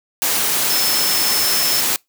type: tone in noise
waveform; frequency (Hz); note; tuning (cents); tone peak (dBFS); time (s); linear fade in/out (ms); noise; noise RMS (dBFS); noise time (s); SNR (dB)
sine; 5274; E8; 0; -20; 0.7-1.8; 0; white; -18; 0.22-1.96; -5
effects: noise-tail reverb RT60 0.2 s tail -26 dB re dry + high-pass 150 Hz 12 dB/octave